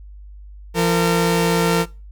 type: tone pair together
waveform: sawtooth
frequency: 171 / 456.5 Hz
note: F3 / A#4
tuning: -36 / -36 cents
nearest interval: octave + perfect fourth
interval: 1700 cents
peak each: -14 dBFS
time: 0.74-1.86 s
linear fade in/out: 50 ms
effects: noise-tail reverb RT60 0.3 s tail -21 dB re dry + added 50 Hz sine -36 dBFS peak until 2.11 s